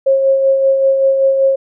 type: tone with tremolo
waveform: sine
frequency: 540 Hz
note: C#5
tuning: 45 cents flat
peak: -7 dBFS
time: 0.06-1.56 s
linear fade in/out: 10 ms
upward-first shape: sine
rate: 5.2 Hz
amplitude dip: 40%
effects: none